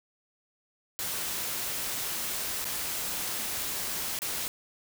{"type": "noise with dropouts", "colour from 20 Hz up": "white", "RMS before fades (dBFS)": -33, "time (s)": [0.99, 4.48], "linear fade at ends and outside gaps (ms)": 0, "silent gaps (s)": [[2.644, 2.653], [4.189, 4.219]], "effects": []}